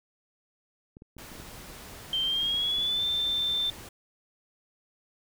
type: clicks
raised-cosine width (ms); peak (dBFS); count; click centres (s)
3; -34; 10; 0.969 / 1.021 / 1.167 / 1.318 / 1.353 / 1.4 / 1.7 / 2.431 / 2.544 / 2.784
type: noise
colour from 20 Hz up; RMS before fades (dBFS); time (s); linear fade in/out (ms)
pink; -45; 1.18-3.89; 5
type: tone with pitch glide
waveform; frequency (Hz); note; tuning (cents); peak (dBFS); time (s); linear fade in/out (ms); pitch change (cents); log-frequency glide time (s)
sine; 3136 to 3561; G7 to A7; 0 to +20; -25; 2.13-3.7; 2; +220; 2.24-3.04
effects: none